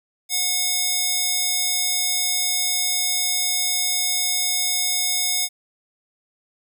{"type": "tone with high-pass filter", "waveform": "square", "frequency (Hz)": 726, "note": "F#5", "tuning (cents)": -33, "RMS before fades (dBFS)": -22, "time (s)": [0.29, 5.49], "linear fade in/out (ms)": 50, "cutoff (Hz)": 4500, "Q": 0.69, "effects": []}